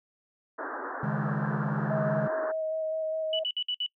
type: band-pass noise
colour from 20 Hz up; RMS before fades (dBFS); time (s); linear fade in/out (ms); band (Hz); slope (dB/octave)
white; -36; 0.58-2.52; 10; 260 to 1700; 96
type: chord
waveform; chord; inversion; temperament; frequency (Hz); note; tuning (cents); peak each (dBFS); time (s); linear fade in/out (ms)
triangle; C# suspended second; none; just; 138.59 / 155.92 / 207.9; C#3 / D#3 / G#3; 0 / +4 / +2; -30; 1.03-2.28; 5
type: tone with vibrato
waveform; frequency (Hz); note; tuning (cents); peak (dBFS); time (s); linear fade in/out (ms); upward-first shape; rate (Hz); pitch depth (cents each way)
sine; 634; D#5; +32; -28; 1.9-3.44; 10; square; 4.9; 10
type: tone bursts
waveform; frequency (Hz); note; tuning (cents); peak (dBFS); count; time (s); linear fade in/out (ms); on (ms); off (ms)
sine; 2960; F#7; 0; -27; 5; 3.33-3.863; 2; 61; 57
effects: noise-tail reverb RT60 0.1 s tail -24 dB re dry